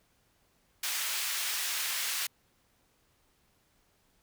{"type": "high-pass noise", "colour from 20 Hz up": "pink", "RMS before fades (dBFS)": -33, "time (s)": [0.83, 2.27], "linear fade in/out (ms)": 5, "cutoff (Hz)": 1900, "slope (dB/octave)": 12, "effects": ["pink hiss -70 dBFS RMS until 4.22 s"]}